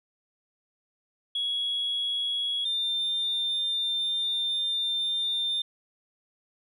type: tone pair in turn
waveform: sine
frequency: 3339 / 3601 Hz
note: G#7 / A7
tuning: +9 / +39 cents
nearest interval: minor second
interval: 130 cents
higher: second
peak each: -25 / -24 dBFS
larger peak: second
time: 1.35-2.65 / 2.65-5.62 s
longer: second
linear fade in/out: 5 ms
effects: tanh soft clip ceiling -22 dBFS